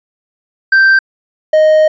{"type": "tone pair in turn", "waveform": "triangle", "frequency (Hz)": [1566, 621.5], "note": ["G6", "D#5"], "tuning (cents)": [-2, -2], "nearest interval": "octave + major third", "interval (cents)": 1600, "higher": "first", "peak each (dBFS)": -3, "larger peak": "neither", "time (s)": [[0.72, 0.99], [1.53, 1.88]], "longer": "second", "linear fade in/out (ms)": 5, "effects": ["resampled to 16000 Hz"]}